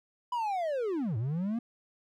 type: linear two-way sweep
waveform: triangle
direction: down then up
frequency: 1000 to 103.83 to 240.4 Hz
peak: -27 dBFS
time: 0.32-1.59 s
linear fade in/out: 5 ms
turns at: 1.17 s
effects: none